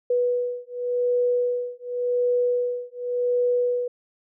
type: beating tone pair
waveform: sine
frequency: 489.8 / 490.69 Hz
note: B4 / B4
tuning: -14 / -11 cents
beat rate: 0.89 Hz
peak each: -24 dBFS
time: 0.1-3.88 s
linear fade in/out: 5 ms
effects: none